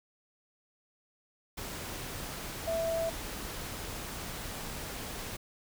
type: tone in noise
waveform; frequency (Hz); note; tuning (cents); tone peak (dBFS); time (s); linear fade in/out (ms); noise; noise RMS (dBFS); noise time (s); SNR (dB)
sine; 659.3; E5; 0; -29; 2.67-3.1; 10; pink; -40; 1.57-5.37; +8
effects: none